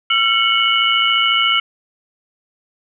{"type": "tone cluster", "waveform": "sine", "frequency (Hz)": [1356, 2206, 2894, 3008], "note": ["E6", "C#7", "F#7", "F#7"], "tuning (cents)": [49, -9, -39, 28], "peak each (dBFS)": -18, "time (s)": [0.1, 1.6], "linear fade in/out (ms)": 5, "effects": []}